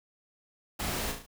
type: noise with echo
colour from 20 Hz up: pink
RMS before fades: -34 dBFS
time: 0.79-1.12 s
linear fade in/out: 10 ms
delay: 36 ms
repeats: 4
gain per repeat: -5 dB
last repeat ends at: 1.264 s
effects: none